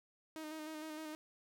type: tone with vibrato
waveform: sawtooth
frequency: 311.1 Hz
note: D#4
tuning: in tune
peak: -40 dBFS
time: 0.36-1.15 s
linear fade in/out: 0 ms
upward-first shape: square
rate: 6.5 Hz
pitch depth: 26 cents each way
effects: none